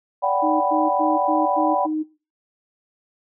sine chord, G major seventh, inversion second, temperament equal with one note detuned, 578.6 / 740 / 784 / 987.8 Hz, D5 / F#5 / G5 / B5, -26 / 0 / 0 / 0 cents, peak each -23 / -23 / -23 / -23 dBFS, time 0.22-1.87 s, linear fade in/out 20 ms
sine tone bursts, 310.1 Hz, D#4, 6 cents flat, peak -21 dBFS, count 6, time 0.42-2.035 s, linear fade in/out 20 ms, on 190 ms, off 95 ms
effects noise-tail reverb RT60 0.3 s tail -18 dB re dry

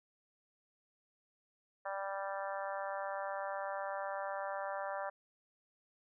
harmonic tone, 196 Hz, G3, in tune, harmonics 3 / 4 / 5 / 6 / 7 / 8 / 9, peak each -41 / -43 / -45 / -47 / -48 / -49 / -50 dBFS, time 1.85-5.1 s, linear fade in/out 10 ms, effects none

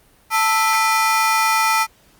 30% pulse ring-modulated tone, 1100 Hz, C#6, 14 cents flat, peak -9 dBFS, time 0.3-1.87 s, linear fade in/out 50 ms, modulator 214 Hz, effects pink hiss -54 dBFS RMS until 2.19 s + Opus 32 kbps

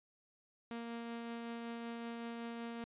sawtooth tone with tremolo, 233.1 Hz, A#3, in tune, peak -37 dBFS, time 0.71-2.84 s, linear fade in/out 0 ms, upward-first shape triangle, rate 5.3 Hz, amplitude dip 25%, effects resampled to 8000 Hz

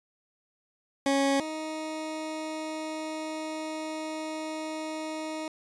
20% pulse tone pair in turn, 275.6 / 313.2 Hz, C#4 / D#4, -10 / +11 cents, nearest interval major second, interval 221 cents, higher second, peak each -18 / -28 dBFS, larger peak first, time 1.06-1.4 / 1.4-5.48 s, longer second, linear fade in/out 2 ms, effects resampled to 22050 Hz

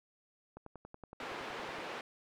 click train, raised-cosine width 1 ms, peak -34 dBFS, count 14, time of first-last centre 0.57-1.785 s, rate 10.7 Hz
pink band-pass noise, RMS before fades -43 dBFS, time 1.2-2.01 s, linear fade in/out 2 ms, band 380 to 2600 Hz, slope 12 dB/octave
effects none

